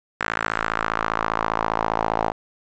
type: tone with band-pass filter sweep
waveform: sawtooth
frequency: 55 Hz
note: A1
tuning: in tune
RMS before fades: -24 dBFS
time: 0.2-2.32 s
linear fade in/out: 5 ms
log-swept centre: 1600 to 810 Hz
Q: 2.5
effects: resampled to 16000 Hz + 8-bit